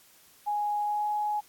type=tone with pitch glide; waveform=sine; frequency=830.6 to 838.3 Hz; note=G#5 to G#5; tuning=0 to +16 cents; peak=-26 dBFS; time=0.46-1.41 s; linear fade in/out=20 ms; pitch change=+16 cents; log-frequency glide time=0.81-1.06 s; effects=white hiss -58 dBFS RMS until 1.48 s + AAC 64 kbps